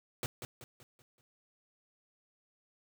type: noise with echo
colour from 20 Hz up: pink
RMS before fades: -36 dBFS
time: 0.23-0.26 s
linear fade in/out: 0 ms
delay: 190 ms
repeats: 5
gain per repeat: -7 dB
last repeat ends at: 1.21 s
effects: none